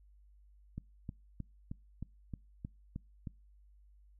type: click train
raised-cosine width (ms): 5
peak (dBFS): -28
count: 9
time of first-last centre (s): 0.78-3.272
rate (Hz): 3.21
effects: noise-tail reverb RT60 0.3 s tail -26 dB re dry + added 50 Hz sine -59 dBFS peak until 4.19 s